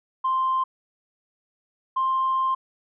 sine tone pair in turn, 1046.5 / 1052.3 Hz, C6 / C6, 0 / +10 cents, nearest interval unison, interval 10 cents, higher second, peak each -19 / -19 dBFS, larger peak neither, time 0.24-0.64 / 1.96-2.55 s, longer second, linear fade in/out 10 ms, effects tanh soft clip ceiling -16 dBFS

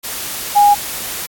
sine tone in noise, 820 Hz, G#5, 22 cents flat, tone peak -6 dBFS, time 0.55-0.75 s, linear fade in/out 20 ms, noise white, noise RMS -24 dBFS, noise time 0.03-1.27 s, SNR +15 dB, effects AAC 64 kbps

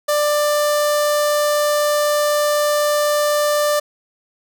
sawtooth tone with notch filter, 592 Hz, D5, 14 cents sharp, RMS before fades -17 dBFS, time 0.08-3.8 s, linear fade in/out 10 ms, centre 2500 Hz, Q 1.7, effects none

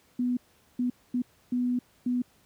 sine tone bursts at uneven times, 246.9 Hz, B3, in tune, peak -24 dBFS, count 5, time 0.19-0.37 / 0.79-0.9 / 1.14-1.22 / 1.52-1.79 / 2.06-2.22 s, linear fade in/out 5 ms, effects pink hiss -63 dBFS RMS until 2.45 s + high-pass 60 Hz 12 dB/octave

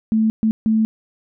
sine tone bursts at uneven times, 220 Hz, A3, in tune, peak -13 dBFS, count 3, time 0.12-0.3 / 0.43-0.51 / 0.66-0.85 s, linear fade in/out 0 ms, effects none

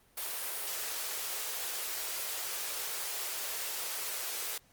white high-pass noise, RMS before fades -37 dBFS, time 0.17-4.58 s, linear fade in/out 5 ms, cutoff 360 Hz, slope 48 dB/octave, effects pink hiss -65 dBFS RMS until 4.72 s + Opus 32 kbps

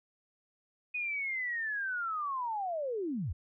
sine linear sweep, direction down, 2500 to 61.74 Hz, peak -32 dBFS, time 0.94-3.33 s, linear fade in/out 10 ms, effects none

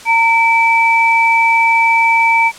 sine tone pair together, 913.4 / 2313 Hz, A#5 / D7, -36 / -27 cents, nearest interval octave + major third, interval 1609 cents, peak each -11 dBFS, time 0.05-2.52 s, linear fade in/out 50 ms, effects white hiss -35 dBFS RMS until 2.58 s + low-pass 8000 Hz 12 dB/octave

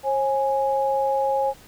sine tone pair together, 539.3 / 830.6 Hz, C#5 / G#5, -48 / 0 cents, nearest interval perfect fifth, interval 748 cents, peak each -22 / -22 dBFS, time 0.03-1.54 s, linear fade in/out 50 ms, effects pink hiss -49 dBFS RMS until 1.67 s

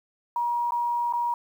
sine tone with dropouts, 953 Hz, A#5, 38 cents sharp, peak -23 dBFS, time 0.36-1.34 s, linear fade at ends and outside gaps 2 ms, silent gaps 0.708-0.72 / 1.126-1.135 s, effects 9-bit

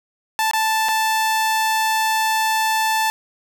sawtooth tone with dropouts, 880 Hz, A5, in tune, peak -13 dBFS, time 0.39-3.1 s, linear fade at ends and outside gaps 0 ms, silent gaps 0.512-0.534 / 0.885-0.889 s, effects none

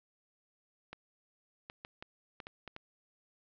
clicks, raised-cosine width 0.3 ms, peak -28 dBFS, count 8, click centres 0.93 / 1.699 / 1.849 / 2.025 / 2.402 / 2.469 / 2.677 / 2.764 s, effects low-pass 5000 Hz 12 dB/octave

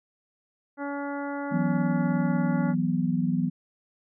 harmonic tone, 283.5 Hz, C#4, 39 cents sharp, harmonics 1 / 2 / 3 / 4 / 5 / 6 / 7, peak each -32 / -36 / -37 / -43 / -39 / -48 / -47 dBFS, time 0.77-2.75 s, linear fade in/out 50 ms
sine chord, E suspended second, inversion none, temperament equal, 164.81 / 185 / 246.9 Hz, E3 / F#3 / B3, 0 / 0 / 0 cents, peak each -27 dBFS, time 1.51-3.5 s, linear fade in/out 20 ms
effects none

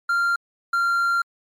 triangle tone pair in turn, 1389 / 1383.6 Hz, F6 / F6, -10 / -17 cents, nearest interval unison, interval 7 cents, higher first, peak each -16 dBFS, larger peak neither, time 0.09-0.36 / 0.73-1.22 s, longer second, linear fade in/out 5 ms, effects MP3 96 kbps

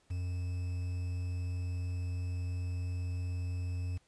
triangle tone with quantisation, 89.7 Hz, F2, 47 cents sharp, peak -31 dBFS, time 0.1-3.98 s, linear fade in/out 10 ms, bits 9, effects pink hiss -70 dBFS RMS until 4.07 s + resampled to 22050 Hz

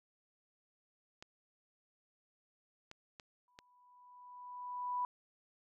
clicks, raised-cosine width 0.2 ms, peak -32 dBFS, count 4, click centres 1.225 / 2.914 / 3.198 / 3.589 s
sine tone with exponential growth, 987.8 Hz, B5, in tune, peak -32 dBFS, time 3.48-5.05 s, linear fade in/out 1 ms, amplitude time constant 340 ms
effects none

